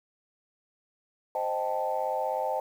sine chord, A half-diminished seventh, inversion first, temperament equal, 523.3 / 622.3 / 784 / 880 Hz, C5 / Eb5 / G5 / A5, 0 / 0 / 0 / 0 cents, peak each -32 dBFS, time 1.35-2.6 s, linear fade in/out 2 ms, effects tanh soft clip ceiling -17 dBFS + 9-bit

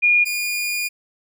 sine / sawtooth tone pair in turn, 2431 / 2431 Hz, D#7 / D#7, -41 / -41 cents, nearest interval unison, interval 0 cents, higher neither, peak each -12 / -18 dBFS, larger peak first, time 0.02-0.25 / 0.25-0.89 s, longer second, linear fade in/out 20 ms, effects none

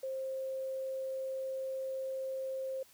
sine tone, 529 Hz, C5, 19 cents sharp, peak -35 dBFS, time 0.03-2.83 s, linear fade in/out 5 ms, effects white hiss -62 dBFS RMS until 2.93 s

